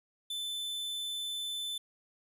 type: tone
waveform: 45% pulse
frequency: 3520 Hz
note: A7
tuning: in tune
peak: -35 dBFS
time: 0.3-1.78 s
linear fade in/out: 5 ms
effects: resampled to 32000 Hz